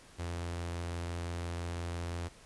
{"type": "tone with notch filter", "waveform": "sawtooth", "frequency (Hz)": 85.9, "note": "F2", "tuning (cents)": -28, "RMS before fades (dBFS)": -38, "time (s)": [0.18, 2.29], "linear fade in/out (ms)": 20, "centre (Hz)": 200, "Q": 1.9, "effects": ["pink hiss -57 dBFS RMS until 2.45 s", "resampled to 24000 Hz"]}